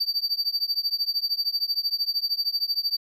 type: tone with tremolo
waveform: triangle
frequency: 4627 Hz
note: D8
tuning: 27 cents flat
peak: -18 dBFS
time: 0-2.97 s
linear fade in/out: 10 ms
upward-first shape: triangle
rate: 13 Hz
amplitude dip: 100%
effects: none